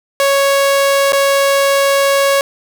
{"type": "tone with dropouts", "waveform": "sawtooth", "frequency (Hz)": 554.4, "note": "C#5", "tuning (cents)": 0, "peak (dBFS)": -6, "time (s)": [0.2, 2.41], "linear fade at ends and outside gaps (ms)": 1, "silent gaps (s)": [1.122, 1.131], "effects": []}